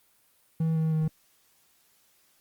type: tone with pitch steps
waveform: triangle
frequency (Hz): 161.5 / 159.37 / 157.27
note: E3 / D#3 / D#3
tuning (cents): -35 / +42 / +19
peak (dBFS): -21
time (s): 0.6-1.08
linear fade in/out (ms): 5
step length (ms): 160
effects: white hiss -65 dBFS RMS until 2.4 s + Opus 32 kbps